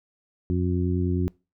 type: harmonic tone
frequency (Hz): 89.7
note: F2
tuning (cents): +47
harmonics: 1 / 2 / 3 / 4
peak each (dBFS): -24 / -27 / -29 / -30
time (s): 0.5-1.28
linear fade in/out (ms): 0
effects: noise-tail reverb RT60 0.3 s tail -25 dB re dry